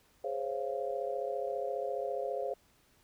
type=chord; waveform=sine; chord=Db major seventh; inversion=second; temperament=just; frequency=415.8 / 519.7 / 554.4 / 693 Hz; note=Ab4 / C5 / Db5 / F5; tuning=+2 / -12 / 0 / -14 cents; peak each=-39 / -37 / -38 / -39 dBFS; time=0.24-2.54 s; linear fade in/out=5 ms; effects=pink hiss -67 dBFS RMS until 3.03 s